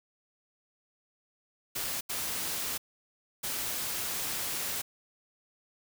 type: noise bursts at uneven times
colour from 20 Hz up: white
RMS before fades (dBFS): -34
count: 3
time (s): 1.75-2.01 / 2.09-2.78 / 3.43-4.82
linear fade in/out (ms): 10
effects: none